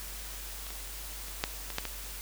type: clicks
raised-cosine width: 0.2 ms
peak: -28 / -25 / -28 / -10 / -21 / -12 / -17 dBFS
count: 7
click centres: 0.667 / 0.705 / 1.283 / 1.439 / 1.703 / 1.784 / 1.853 s
effects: added 48 Hz sine -43 dBFS peak until 2.21 s + white hiss -43 dBFS RMS until 2.21 s